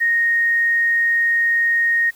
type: tone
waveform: sine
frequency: 1861 Hz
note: A#6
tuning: 3 cents flat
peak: -14 dBFS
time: 0-2.11 s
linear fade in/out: 20 ms
effects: white hiss -50 dBFS RMS until 2.15 s